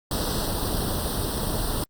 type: noise with comb filter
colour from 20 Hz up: pink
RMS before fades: -26 dBFS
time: 0.11-1.84 s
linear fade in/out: 2 ms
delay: 0.22 ms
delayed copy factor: +0.95
effects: Opus 48 kbps